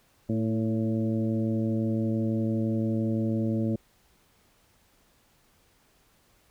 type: harmonic tone with a mistuned harmonic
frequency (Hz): 111.8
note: A2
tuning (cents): +28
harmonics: 1 / 2 / 3 / 4 / 5 / 6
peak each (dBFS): -29 / -27 / -32 / -40 / -37 / -49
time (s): 0.29-3.76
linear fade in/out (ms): 5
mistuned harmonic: 3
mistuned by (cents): -31
effects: pink hiss -64 dBFS RMS until 6.5 s

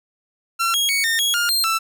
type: tone with pitch steps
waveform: sawtooth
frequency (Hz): 1358 / 3286 / 2231 / 1825 / 3319 / 1413 / 4186 / 1330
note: F6 / G#7 / C#7 / A#6 / G#7 / F6 / C8 / E6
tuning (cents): -49 / -19 / +11 / -37 / -2 / +20 / 0 / +15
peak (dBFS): -14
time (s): 0.59-1.79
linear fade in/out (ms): 20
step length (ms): 150
effects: none

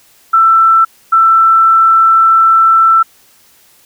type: tone pair in turn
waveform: sine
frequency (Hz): 1333 / 1333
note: E6 / E6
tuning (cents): +19 / +19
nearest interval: unison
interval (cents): 0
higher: neither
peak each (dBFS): -4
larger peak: neither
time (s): 0.33-0.85 / 1.12-3.03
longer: second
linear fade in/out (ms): 10
effects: white hiss -47 dBFS RMS until 3.85 s

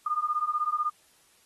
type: beating tone pair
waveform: sine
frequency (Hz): 1208 / 1224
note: D6 / D#6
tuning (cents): +48 / -29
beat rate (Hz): 16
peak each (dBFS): -29 / -28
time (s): 0.06-0.9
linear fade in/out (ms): 5
effects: white hiss -62 dBFS RMS until 1.45 s + AAC 32 kbps

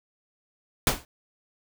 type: noise with exponential decay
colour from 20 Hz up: pink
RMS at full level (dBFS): -17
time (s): 0.87-1.05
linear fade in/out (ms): 1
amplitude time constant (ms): 38
effects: none

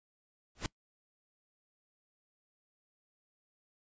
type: noise with exponential growth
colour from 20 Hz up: pink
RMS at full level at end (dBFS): -30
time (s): 0.55-0.66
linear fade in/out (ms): 2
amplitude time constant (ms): 22
effects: noise-tail reverb RT60 0.1 s tail -23 dB re dry + resampled to 16000 Hz

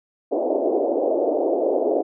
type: band-pass noise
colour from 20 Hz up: white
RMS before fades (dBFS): -21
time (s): 0.31-2.03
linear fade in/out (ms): 20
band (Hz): 290 to 670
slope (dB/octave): 48
effects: none

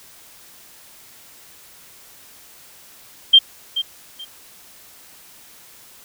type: tone with echo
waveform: sine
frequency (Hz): 3169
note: G7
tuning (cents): +18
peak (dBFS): -5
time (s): 3.33-3.39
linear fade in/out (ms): 10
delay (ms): 430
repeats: 2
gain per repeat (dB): -13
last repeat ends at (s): 4.25
effects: white hiss -46 dBFS RMS until 6.04 s

